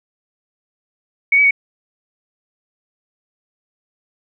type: tone with pitch steps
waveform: sine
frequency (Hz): 2230 / 2283 / 2231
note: C#7 / D7 / C#7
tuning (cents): +10 / -50 / +11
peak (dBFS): -9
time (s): 1.32-1.509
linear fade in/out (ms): 5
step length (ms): 63
effects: none